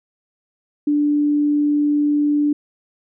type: tone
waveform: sine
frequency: 293.7 Hz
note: D4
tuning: in tune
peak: -14 dBFS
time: 0.87-2.53 s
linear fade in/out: 5 ms
effects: none